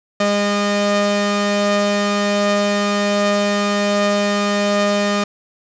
sawtooth tone pair together, 203.9 / 613 Hz, G#3 / D#5, -32 / -26 cents, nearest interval octave + perfect fifth, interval 1906 cents, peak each -14 dBFS, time 0.2-5.24 s, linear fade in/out 5 ms, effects resampled to 16000 Hz + 8-bit

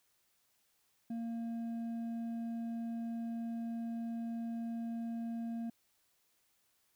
sine tone with hard clipping, 230.8 Hz, A#3, 17 cents flat, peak -38 dBFS, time 1.1-5.7 s, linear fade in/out 5 ms, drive 4 dB, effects white hiss -75 dBFS RMS until 6.95 s

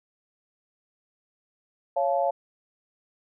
sine chord, Db augmented, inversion none, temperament just, 554.4 / 693 / 866.2 Hz, Db5 / F5 / A5, 0 / -14 / -27 cents, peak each -25 / -25 / -29 dBFS, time 1.96-2.31 s, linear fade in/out 10 ms, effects none

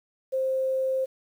sine tone, 526 Hz, C5, 9 cents sharp, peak -23 dBFS, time 0.32-1.06 s, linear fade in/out 20 ms, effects 9-bit

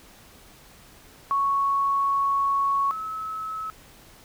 sine tone pair in turn, 1108.7 / 1294 Hz, C#6 / E6, 0 / -32 cents, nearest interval minor third, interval 268 cents, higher second, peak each -20 / -29 dBFS, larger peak first, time 1.31-2.91 / 2.91-3.7 s, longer first, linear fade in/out 0 ms, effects pink hiss -51 dBFS RMS until 4.24 s

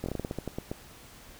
slowing click train, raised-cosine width 2 ms, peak -19 dBFS, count 12, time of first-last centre 0.04-0.715 s, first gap 21 ms, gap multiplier 1.2, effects pink hiss -51 dBFS RMS until 1.39 s

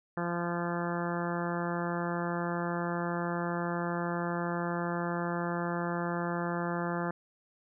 harmonic tone, 172.6 Hz, F3, 20 cents flat, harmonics 1 / 2 / 3 / 4 / 5 / 6 / 7 / 8 / 9 / 10, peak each -34 / -37 / -39 / -40 / -41 / -42 / -42 / -43 / -44 / -44 dBFS, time 0.17-7.11 s, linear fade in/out 2 ms, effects none

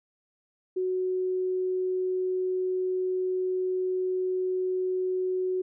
sine tone, 370 Hz, F#4, in tune, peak -25 dBFS, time 0.76-5.62 s, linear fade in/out 10 ms, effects none

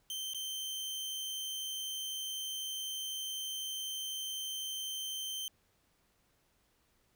sawtooth tone with dropouts, 3114 Hz, G7, 12 cents flat, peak -34 dBFS, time 0.1-5.48 s, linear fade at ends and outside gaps 1 ms, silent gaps 0.335-0.346 s, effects pink hiss -73 dBFS RMS until 7.15 s

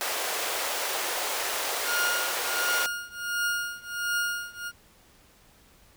pink high-pass noise, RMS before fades -30 dBFS, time 0.01-2.86 s, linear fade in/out 0 ms, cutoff 460 Hz, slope 24 dB/octave
40% pulse tone with tremolo, 1423 Hz, F6, 32 cents sharp, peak -23 dBFS, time 1.85-4.72 s, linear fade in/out 50 ms, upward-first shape triangle, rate 1.4 Hz, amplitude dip 95%
effects pink hiss -58 dBFS RMS until 5.96 s

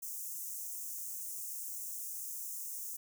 white high-pass noise, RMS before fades -42 dBFS, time 0.02-2.97 s, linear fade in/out 10 ms, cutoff 6100 Hz, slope 48 dB/octave, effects none

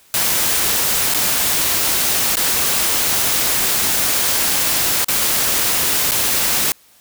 white noise with dropouts, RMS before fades -17 dBFS, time 0.14-6.72 s, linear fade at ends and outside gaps 1 ms, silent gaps 1.139-1.145 / 2.356-2.369 / 5.045-5.084 / 6.111-6.117 s, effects white hiss -51 dBFS RMS until 7 s

